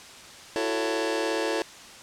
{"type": "chord", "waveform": "sawtooth", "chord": "F# minor seventh", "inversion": "third", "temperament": "just", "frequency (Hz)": [333, 370, 444, 555], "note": ["E4", "F#4", "A4", "C#5"], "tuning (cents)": [18, 0, 16, 2], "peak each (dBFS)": [-26, -30, -25, -27], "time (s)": [0.56, 1.62], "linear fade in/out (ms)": 0, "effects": ["white hiss -45 dBFS RMS until 2.02 s", "low-pass 7000 Hz 12 dB/octave"]}